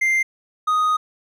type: tone pair in turn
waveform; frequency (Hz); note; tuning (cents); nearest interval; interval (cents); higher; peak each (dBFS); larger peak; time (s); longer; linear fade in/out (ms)
triangle; 2093 / 1246; C7 / D#6; 0 / +2; major sixth; 898; first; -14 / -14; neither; 0.01-0.23 / 0.67-0.97; second; 10
effects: none